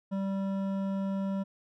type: tone with hard clipping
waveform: triangle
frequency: 194.7 Hz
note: G3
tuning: 12 cents flat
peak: -31 dBFS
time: 0.11-1.44 s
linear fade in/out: 20 ms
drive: 15 dB
effects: none